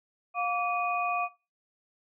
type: tone cluster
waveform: sine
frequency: 709 / 1153 / 2481 Hz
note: F5 / D6 / D#7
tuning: +26 / -32 / -6 cents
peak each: -30 / -30 / -34 dBFS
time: 0.34-1.29 s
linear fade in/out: 50 ms
effects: noise-tail reverb RT60 0.3 s tail -20 dB re dry